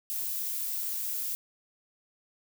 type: noise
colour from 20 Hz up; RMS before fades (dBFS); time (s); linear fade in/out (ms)
violet; -33; 0.1-1.35; 0
effects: none